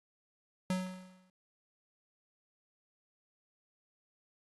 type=tone with exponential decay; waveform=square; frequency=185 Hz; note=F#3; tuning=in tune; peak=-29 dBFS; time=0.7-1.3 s; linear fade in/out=2 ms; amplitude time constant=130 ms; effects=AAC 32 kbps